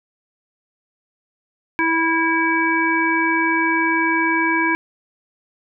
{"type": "harmonic tone", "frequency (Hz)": 327.2, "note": "E4", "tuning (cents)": -13, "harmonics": [1, 3, 5, 7], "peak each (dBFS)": [-21, -21, -21, -21], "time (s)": [1.79, 4.75], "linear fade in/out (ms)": 0, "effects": []}